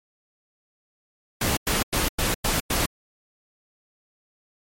pink noise bursts, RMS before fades -23 dBFS, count 6, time 1.41-2.86 s, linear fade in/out 5 ms, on 160 ms, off 98 ms, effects MP3 64 kbps

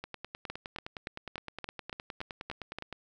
two click trains, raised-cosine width 0.3 ms, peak -21 / -23 dBFS, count 9 / 29, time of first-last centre 0.5-2.786 / 0.04-2.927 s, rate 3.5 / 9.7 Hz, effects none

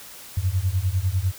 sine beating tone pair, 88.4 / 98.4 Hz, F2 / G2, +22 / +7 cents, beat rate 10 Hz, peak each -23 dBFS, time 0.37-1.32 s, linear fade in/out 5 ms, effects white hiss -42 dBFS RMS until 1.38 s

